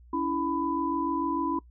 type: tone cluster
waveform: sine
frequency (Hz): 283.9 / 330.6 / 998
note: C#4 / E4 / B5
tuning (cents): +41 / +5 / +18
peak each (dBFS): -30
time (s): 0.13-1.59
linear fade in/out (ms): 5
effects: noise-tail reverb RT60 0.1 s tail -21 dB re dry + added 60 Hz sine -50 dBFS peak until 1.7 s